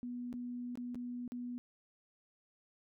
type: tone with dropouts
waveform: sine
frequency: 244.4 Hz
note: B3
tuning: 18 cents flat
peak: -39 dBFS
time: 0.03-1.58 s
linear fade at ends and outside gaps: 0 ms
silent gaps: 0.328-0.339 / 0.755-0.774 / 0.946-0.955 / 1.278-1.32 s
effects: none